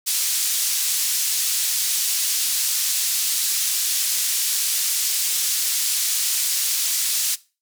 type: band-pass noise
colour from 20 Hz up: pink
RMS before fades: -22 dBFS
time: 0.06-7.36 s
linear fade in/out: 20 ms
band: 5100 to 15000 Hz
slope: 12 dB/octave
effects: noise-tail reverb RT60 0.3 s tail -19 dB re dry